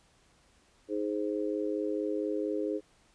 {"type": "harmonic tone", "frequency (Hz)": 104.4, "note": "G#2", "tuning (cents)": 10, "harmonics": [3, 4, 5], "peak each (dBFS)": [-33, -33, -36], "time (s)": [0.88, 2.81], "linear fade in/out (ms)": 50, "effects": ["pink hiss -65 dBFS RMS until 3.14 s", "resampled to 22050 Hz"]}